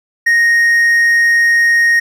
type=tone; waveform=triangle; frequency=1864.7 Hz; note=A#6; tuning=in tune; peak=-6 dBFS; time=0.26-2 s; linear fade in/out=10 ms; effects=none